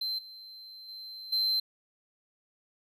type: tone with level steps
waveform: triangle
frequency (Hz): 4102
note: C8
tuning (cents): -35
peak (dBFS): -29 / -44 / -40 / -24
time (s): 0.01-1.6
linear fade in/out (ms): 5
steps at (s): 0.18 / 0.88 / 1.32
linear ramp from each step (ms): 10
effects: none